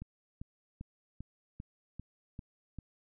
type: click train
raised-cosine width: 5 ms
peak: -30 dBFS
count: 8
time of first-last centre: 0.02-2.787 s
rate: 2.53 Hz
effects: none